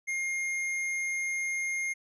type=tone with tanh clipping; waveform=sine; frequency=2129 Hz; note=C7; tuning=30 cents sharp; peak=-31 dBFS; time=0.07-1.94 s; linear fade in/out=20 ms; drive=14 dB; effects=low-pass 12000 Hz 12 dB/octave